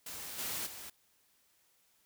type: noise with level steps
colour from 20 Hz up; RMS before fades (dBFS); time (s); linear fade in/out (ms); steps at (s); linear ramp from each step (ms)
white; -44 / -38 / -47; 0.06-0.9; 5; 0.38 / 0.66; 10
effects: white hiss -71 dBFS RMS until 2.05 s